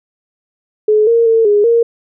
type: tone with pitch steps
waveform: sine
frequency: 426.9 / 463.5 / 452 / 413.1 / 465.7 Hz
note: G#4 / A#4 / A4 / G#4 / A#4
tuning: +48 / -10 / +47 / -9 / -2 cents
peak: -7 dBFS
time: 0.88-1.83 s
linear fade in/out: 5 ms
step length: 190 ms
effects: none